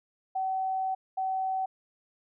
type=tone bursts at uneven times; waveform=sine; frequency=760 Hz; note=F#5; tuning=46 cents sharp; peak=-27 dBFS; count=2; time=0.35-0.95 / 1.17-1.66 s; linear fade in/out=10 ms; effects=none